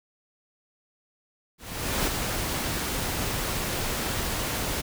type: noise with ADSR envelope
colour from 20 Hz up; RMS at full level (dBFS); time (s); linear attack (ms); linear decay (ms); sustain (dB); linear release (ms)
pink; -25; 1.58-4.82; 490; 10; -4; 20
effects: none